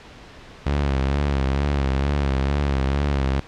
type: tone with vibrato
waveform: sawtooth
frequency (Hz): 69.3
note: C#2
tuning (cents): 0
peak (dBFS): -15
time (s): 0.66-3.4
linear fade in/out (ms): 5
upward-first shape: sine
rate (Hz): 2.2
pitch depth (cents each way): 71
effects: pink hiss -43 dBFS RMS until 3.47 s + low-pass 4000 Hz 12 dB/octave